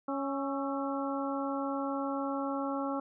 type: harmonic tone with a mistuned harmonic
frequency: 276.4 Hz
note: C#4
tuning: 5 cents flat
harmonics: 1 / 2 / 3 / 4 / 5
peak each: -34 / -37 / -39 / -40 / -41 dBFS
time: 0.08-3 s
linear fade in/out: 5 ms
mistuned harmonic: 5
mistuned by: -58 cents
effects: none